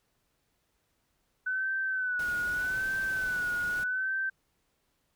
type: tone with vibrato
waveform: sine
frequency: 1500 Hz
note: F#6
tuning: 23 cents sharp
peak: -28 dBFS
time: 1.46-4.3 s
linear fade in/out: 10 ms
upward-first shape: sine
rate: 0.82 Hz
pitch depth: 64 cents each way
type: noise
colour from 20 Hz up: pink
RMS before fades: -45 dBFS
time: 2.19-3.84 s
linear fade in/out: 5 ms
effects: pink hiss -75 dBFS RMS until 5.15 s

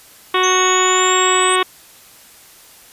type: harmonic tone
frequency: 370 Hz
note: F#4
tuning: in tune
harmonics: 1 / 2 / 3 / 4 / 5 / 6 / 7 / 8 / 9 / 10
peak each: -18 / -25 / -16 / -25 / -24 / -25 / -26 / -26 / -25 / -26 dBFS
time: 0.34-1.63 s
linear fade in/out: 5 ms
type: exponential sweep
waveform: sine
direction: up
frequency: 6272 to 8190 Hz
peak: -19 dBFS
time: 0.43-1.56 s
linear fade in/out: 10 ms
effects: white hiss -44 dBFS RMS until 2.92 s + resampled to 32000 Hz

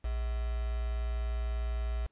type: tone with quantisation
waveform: sine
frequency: 58.27 Hz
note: A#1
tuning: in tune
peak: -30 dBFS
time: 0.04-2.07 s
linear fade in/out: 10 ms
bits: 7
effects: pink hiss -75 dBFS RMS until 2.11 s + resampled to 8000 Hz

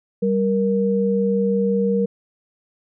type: tone pair together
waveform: sine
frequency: 195.4 / 469.7 Hz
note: G3 / A#4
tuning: -5 / +13 cents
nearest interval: octave + minor third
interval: 1518 cents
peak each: -19 dBFS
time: 0.22-2.06 s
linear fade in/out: 10 ms
effects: none

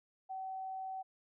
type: tone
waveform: sine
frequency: 761 Hz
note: F#5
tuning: 48 cents sharp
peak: -39 dBFS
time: 0.29-1.03 s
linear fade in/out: 20 ms
effects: none

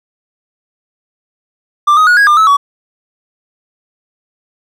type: tone with pitch steps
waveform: triangle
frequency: 1183 / 1255 / 1452 / 1648 / 1200 / 1299 / 1131 Hz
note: D6 / D#6 / F#6 / G#6 / D6 / E6 / C#6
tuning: +12 / +15 / -33 / -14 / +37 / -26 / +34 cents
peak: -3 dBFS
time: 1.87-2.57 s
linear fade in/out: 10 ms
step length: 100 ms
effects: none

